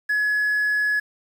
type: tone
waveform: triangle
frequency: 1693 Hz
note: G#6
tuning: 33 cents sharp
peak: -16 dBFS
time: 0.09-1 s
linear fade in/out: 10 ms
effects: tanh soft clip ceiling -14 dBFS + 8-bit